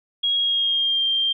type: tone with pitch glide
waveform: sine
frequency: 3298 to 3178 Hz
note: G#7 to G7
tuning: -13 to +23 cents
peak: -18 dBFS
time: 0.23-1.33 s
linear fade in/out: 10 ms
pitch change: -64 cents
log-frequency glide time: 0.35-1.06 s
effects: none